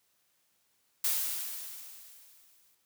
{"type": "noise with exponential decay", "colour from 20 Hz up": "blue", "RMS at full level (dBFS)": -28, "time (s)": [1.04, 2.75], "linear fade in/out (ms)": 5, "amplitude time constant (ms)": 370, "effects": ["white hiss -73 dBFS RMS until 2.85 s", "high-pass 60 Hz 12 dB/octave"]}